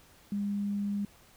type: tone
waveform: sine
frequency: 202.7 Hz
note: G#3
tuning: 42 cents flat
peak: -29 dBFS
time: 0.32-1.05 s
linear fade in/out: 2 ms
effects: pink hiss -59 dBFS RMS until 1.36 s